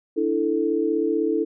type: chord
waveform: sine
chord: D suspended second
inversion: none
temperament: equal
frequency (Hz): 293.7 / 329.6 / 440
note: D4 / E4 / A4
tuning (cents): 0 / 0 / 0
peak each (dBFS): -26 / -23 / -23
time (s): 0.16-1.45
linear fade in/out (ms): 20
effects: none